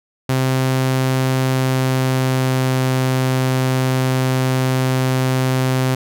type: tone with pitch glide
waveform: sawtooth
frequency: 130.81 to 129.91 Hz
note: C3 to C3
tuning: 0 to -12 cents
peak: -11 dBFS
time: 0.29-5.95 s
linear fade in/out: 5 ms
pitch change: -12 cents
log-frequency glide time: 1.46-2.78 s
effects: none

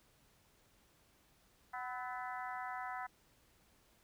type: harmonic tone with a mistuned harmonic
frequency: 249.7 Hz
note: B3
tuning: 19 cents sharp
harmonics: 3 / 4 / 5 / 6 / 7 / 8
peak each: -44 / -46 / -48 / -50 / -51 / -52 dBFS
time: 1.73-3.07 s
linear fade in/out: 10 ms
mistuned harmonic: 5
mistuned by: +60 cents
effects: pink hiss -70 dBFS RMS until 4.03 s

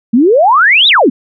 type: exponential two-way sweep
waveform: sine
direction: up then down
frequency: 216.4 to 3951 to 216.4 Hz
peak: -4 dBFS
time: 0.13-1.1 s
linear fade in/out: 10 ms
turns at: 0.88 s
effects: none

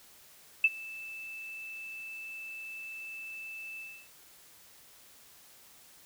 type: tone with ADSR envelope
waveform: sine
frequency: 2637 Hz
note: E7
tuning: in tune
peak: -17 dBFS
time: 0.64-4.09 s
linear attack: 4 ms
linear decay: 40 ms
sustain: -23 dB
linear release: 300 ms
effects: white hiss -57 dBFS RMS until 6.05 s

